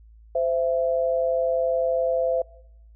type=tone pair together; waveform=sine; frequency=516.4 / 668 Hz; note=C5 / E5; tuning=-23 / +23 cents; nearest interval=major third; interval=446 cents; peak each=-22 / -24 dBFS; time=0.35-2.42 s; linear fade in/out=5 ms; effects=noise-tail reverb RT60 0.8 s tail -22 dB re dry + added 55 Hz sine -47 dBFS peak until 2.95 s